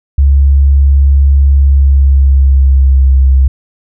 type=tone with pitch glide; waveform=sine; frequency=69.3 to 66.36 Hz; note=C#2 to C2; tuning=0 to +25 cents; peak=-3 dBFS; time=0.18-3.48 s; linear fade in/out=5 ms; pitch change=-75 cents; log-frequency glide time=1.56-3.14 s; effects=none